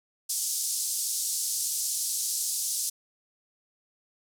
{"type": "band-pass noise", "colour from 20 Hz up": "white", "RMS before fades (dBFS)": -30, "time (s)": [0.29, 2.9], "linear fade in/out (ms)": 10, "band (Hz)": [5000, 11000], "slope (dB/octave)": 24, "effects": []}